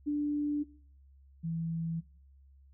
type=tone pair in turn; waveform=sine; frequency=293.5 / 164.72 Hz; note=D4 / E3; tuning=-1 / -1 cents; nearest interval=minor seventh; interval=1000 cents; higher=first; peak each=-28 / -32 dBFS; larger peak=first; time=0.06-0.64 / 1.43-2.01 s; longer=neither; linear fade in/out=20 ms; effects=noise-tail reverb RT60 0.5 s tail -20 dB re dry + added 68 Hz sine -56 dBFS peak until 2.73 s